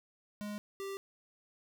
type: tone pair in turn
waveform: square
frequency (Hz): 207.7 / 392.1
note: G#3 / G4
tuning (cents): 0 / 0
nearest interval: major seventh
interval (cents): 1100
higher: second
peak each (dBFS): -39 / -39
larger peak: neither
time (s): 0.41-0.58 / 0.8-0.97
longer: neither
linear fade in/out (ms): 0
effects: none